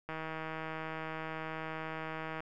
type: click train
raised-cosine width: 0.5 ms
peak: -25 dBFS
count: 369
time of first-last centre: 0.09-2.404 s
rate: 159 Hz
effects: none